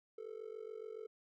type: tone with amplitude modulation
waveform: triangle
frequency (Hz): 440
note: A4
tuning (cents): 0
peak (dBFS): -38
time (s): 0.18-1.07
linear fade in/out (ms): 5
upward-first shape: sine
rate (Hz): 47.1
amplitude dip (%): 95
effects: tanh soft clip ceiling -36 dBFS